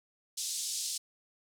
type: band-pass noise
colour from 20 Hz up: white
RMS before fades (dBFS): -36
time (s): 0.37-0.98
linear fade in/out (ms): 10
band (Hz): 3900 to 9000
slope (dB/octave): 24
effects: none